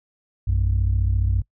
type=tone pair together; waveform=sine; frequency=59.09 / 93.8 Hz; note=A#1 / F#2; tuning=+24 / +24 cents; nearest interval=minor sixth; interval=800 cents; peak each=-19 dBFS; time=0.47-1.42 s; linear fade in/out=10 ms; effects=noise-tail reverb RT60 0.1 s tail -23 dB re dry + tanh soft clip ceiling -12 dBFS